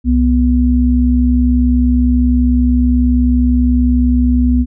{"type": "tone pair together", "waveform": "sine", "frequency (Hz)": [65.2, 246.5], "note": ["C2", "B3"], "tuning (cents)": [-5, -3], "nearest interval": "octave + major seventh", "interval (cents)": 2302, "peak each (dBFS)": -11, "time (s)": [0.04, 4.66], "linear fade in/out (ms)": 50, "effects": []}